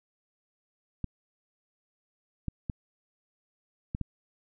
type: clicks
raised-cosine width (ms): 5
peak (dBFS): -19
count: 5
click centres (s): 1.043 / 2.483 / 2.698 / 3.949 / 4.013
effects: none